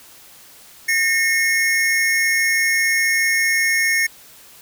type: tone pair together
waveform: square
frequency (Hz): 1823.1 / 2168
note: A#6 / C#7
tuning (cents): -39 / -39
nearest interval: minor third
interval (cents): 300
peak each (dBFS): -19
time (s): 0.88-4.07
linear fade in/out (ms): 10
effects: white hiss -45 dBFS RMS until 4.61 s